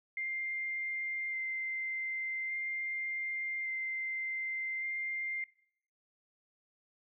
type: tone with vibrato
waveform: sine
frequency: 2093 Hz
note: C7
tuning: in tune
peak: -34 dBFS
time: 0.17-5.44 s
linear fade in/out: 2 ms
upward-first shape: square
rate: 0.43 Hz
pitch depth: 8 cents each way
effects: noise-tail reverb RT60 0.7 s tail -21 dB re dry